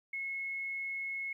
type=tone; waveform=sine; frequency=2179 Hz; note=C#7; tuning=30 cents flat; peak=-35 dBFS; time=0.13-1.33 s; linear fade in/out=5 ms; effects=12-bit